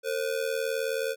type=ring-modulated tone; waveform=square; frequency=493.9 Hz; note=B4; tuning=in tune; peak=-25 dBFS; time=0.03-1.16 s; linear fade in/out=50 ms; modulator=39.7 Hz; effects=none